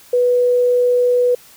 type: tone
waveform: sine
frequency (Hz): 492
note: B4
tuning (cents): -7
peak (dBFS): -11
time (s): 0.13-1.35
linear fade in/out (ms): 5
effects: white hiss -45 dBFS RMS until 1.56 s